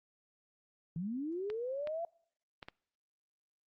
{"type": "linear sweep", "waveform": "sine", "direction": "up", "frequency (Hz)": [155.56, 690], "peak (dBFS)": -35, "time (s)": [0.96, 2.05], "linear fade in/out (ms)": 2}
{"type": "clicks", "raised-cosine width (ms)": 0.3, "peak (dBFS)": -29, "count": 4, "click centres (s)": [1.501, 1.873, 2.628, 2.685]}
{"effects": ["noise-tail reverb RT60 0.6 s tail -25 dB re dry", "Opus 48 kbps"]}